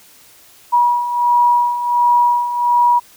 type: beating tone pair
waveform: sine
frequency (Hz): 963 / 964.4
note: B5 / B5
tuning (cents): -44 / -41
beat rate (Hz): 1.4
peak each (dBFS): -18 / -12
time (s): 0.72-3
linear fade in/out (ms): 20
effects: white hiss -46 dBFS RMS until 3.16 s